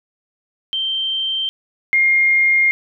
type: tone pair in turn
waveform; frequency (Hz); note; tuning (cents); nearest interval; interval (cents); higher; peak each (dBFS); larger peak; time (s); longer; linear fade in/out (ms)
sine; 3134 / 2126; G7 / C7; -1 / +27; perfect fifth; 672; first; -18 / -11; second; 0.73-1.49 / 1.93-2.71; second; 0
effects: none